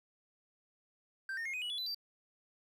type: tone with pitch steps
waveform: triangle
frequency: 1568 / 1832.6 / 2142 / 2503 / 2926 / 3420 / 3997 / 4672 Hz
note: G6 / A#6 / C7 / D#7 / F#7 / A7 / B7 / D8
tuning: 0 / -30 / +40 / +10 / -20 / -50 / +20 / -10 cents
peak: -35 dBFS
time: 1.29-1.946 s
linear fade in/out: 2 ms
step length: 82 ms
effects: 12-bit